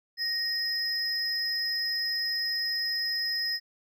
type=tone pair together; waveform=triangle; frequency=1865 / 5095 Hz; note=A#6 / D#8; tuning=0 / +40 cents; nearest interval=octave + perfect fourth; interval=1740 cents; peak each=-32 / -27 dBFS; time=0.17-3.6 s; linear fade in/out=50 ms; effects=none